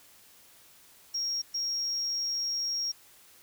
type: tone bursts at uneven times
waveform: sine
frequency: 5588 Hz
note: F8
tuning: in tune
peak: -27 dBFS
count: 2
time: 1.14-1.42 / 1.54-2.92 s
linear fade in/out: 10 ms
effects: tanh soft clip ceiling -26 dBFS + white hiss -57 dBFS RMS until 3.42 s